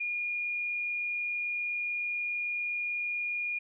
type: tone with frequency modulation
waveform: sine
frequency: 2429 Hz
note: D#7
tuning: 42 cents flat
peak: -30 dBFS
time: 0-3.59 s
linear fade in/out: 10 ms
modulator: 35.1 Hz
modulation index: 0.33
effects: none